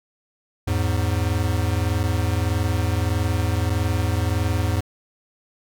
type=tone pair together; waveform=square; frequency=83.18 / 104.8 Hz; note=E2 / G#2; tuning=+16 / +16 cents; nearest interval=major third; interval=400 cents; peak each=-23 dBFS; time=0.67-4.81 s; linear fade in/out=10 ms; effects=none